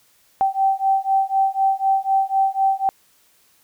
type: beating tone pair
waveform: sine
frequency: 774 / 778 Hz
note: G5 / G5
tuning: -22 / -13 cents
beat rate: 4 Hz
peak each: -19 dBFS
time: 0.41-2.89 s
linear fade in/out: 0 ms
effects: white hiss -58 dBFS RMS until 3.63 s